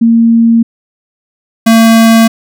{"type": "tone pair in turn", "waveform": ["sine", "square"], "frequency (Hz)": [230, 226.3], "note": ["A#3", "A3"], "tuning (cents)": [-23, 49], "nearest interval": "unison", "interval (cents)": 28, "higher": "first", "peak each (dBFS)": -3, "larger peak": "neither", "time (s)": [[0.01, 0.63], [1.66, 2.28]], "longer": "neither", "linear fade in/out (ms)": 10, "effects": []}